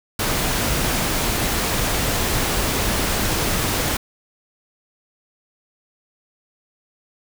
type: noise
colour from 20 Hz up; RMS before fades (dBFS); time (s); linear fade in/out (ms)
pink; -21; 0.19-3.97; 5
effects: none